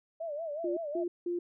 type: tone with vibrato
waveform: sine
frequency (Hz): 622.3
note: D#5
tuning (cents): 0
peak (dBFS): -34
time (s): 0.2-1.04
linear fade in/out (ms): 10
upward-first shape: sine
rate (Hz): 5.4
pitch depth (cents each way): 140
type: tone bursts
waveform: sine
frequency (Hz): 349.2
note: F4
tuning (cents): 0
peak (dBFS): -30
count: 3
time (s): 0.64-1.39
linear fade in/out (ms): 5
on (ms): 130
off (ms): 180
effects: none